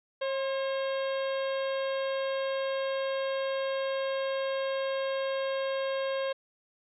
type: harmonic tone with a mistuned harmonic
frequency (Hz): 540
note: C#5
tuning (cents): -45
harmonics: 1 / 2 / 3 / 4 / 5 / 6 / 7 / 8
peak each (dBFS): -29 / -39 / -41 / -46 / -45 / -45 / -49 / -51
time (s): 0.21-6.33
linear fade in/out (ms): 10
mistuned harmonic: 2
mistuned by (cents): -36
effects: none